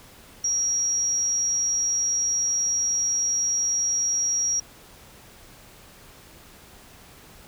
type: tone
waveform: sine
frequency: 5670 Hz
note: F8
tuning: 25 cents sharp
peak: -21 dBFS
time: 0.44-4.6 s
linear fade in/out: 5 ms
effects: pink hiss -49 dBFS RMS until 7.47 s